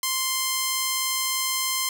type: tone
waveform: 5% pulse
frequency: 1046.5 Hz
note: C6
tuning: in tune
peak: -11 dBFS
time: 0.03-1.89 s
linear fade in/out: 2 ms
effects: none